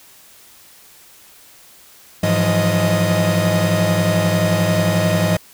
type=tone cluster; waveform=45% pulse; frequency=104.2 / 167.3 / 178.6 / 622 Hz; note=G#2 / E3 / F3 / D#5; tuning=+6 / +26 / +39 / -1 cents; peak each=-20 dBFS; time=2.23-5.37 s; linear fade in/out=5 ms; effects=white hiss -46 dBFS RMS until 5.53 s